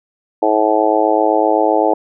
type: harmonic tone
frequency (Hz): 107.8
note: A2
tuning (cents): -35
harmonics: 3 / 4 / 5 / 6 / 7 / 8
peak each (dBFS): -18 / -18 / -18 / -18 / -18 / -18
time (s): 0.42-1.94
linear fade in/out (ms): 5
effects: none